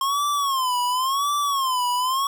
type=tone with vibrato; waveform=square; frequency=1068 Hz; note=C6; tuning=35 cents sharp; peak=-21 dBFS; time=0.01-2.27 s; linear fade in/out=2 ms; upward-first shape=sine; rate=0.93 Hz; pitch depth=150 cents each way; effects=10-bit